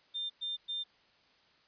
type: tone bursts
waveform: sine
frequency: 3600 Hz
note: A7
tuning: 39 cents sharp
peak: -34 dBFS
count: 3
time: 0.14-0.84 s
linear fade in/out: 20 ms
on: 160 ms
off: 110 ms
effects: white hiss -66 dBFS RMS until 1.67 s + resampled to 11025 Hz